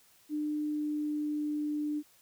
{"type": "tone with pitch glide", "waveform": "sine", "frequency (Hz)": [300.4, 298.2], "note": ["D4", "D4"], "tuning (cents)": [39, 27], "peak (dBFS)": -30, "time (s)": [0.29, 2.03], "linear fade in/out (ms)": 50, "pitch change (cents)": -12, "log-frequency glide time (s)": [0.41, 1.62], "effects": ["white hiss -63 dBFS RMS until 2.21 s"]}